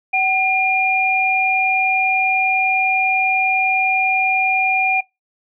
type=tone pair together; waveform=sine; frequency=759 / 2410 Hz; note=F#5 / D7; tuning=+44 / +44 cents; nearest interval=octave + minor sixth; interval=2000 cents; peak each=-19 / -15 dBFS; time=0.13-5.01 s; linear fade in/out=10 ms; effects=noise-tail reverb RT60 0.2 s tail -22 dB re dry